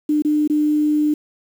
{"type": "tone with dropouts", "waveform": "sine", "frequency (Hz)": 300.4, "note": "D4", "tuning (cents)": 39, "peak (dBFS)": -14, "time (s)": [0.09, 1.14], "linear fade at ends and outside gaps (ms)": 5, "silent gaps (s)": [[0.222, 0.248], [0.476, 0.498]], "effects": ["7-bit"]}